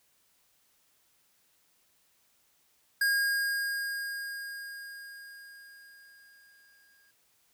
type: tone with exponential decay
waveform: square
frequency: 1626 Hz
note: G#6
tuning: 37 cents flat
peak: -24 dBFS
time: 3.01-7.11 s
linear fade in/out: 5 ms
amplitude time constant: 890 ms
effects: white hiss -69 dBFS RMS until 7.53 s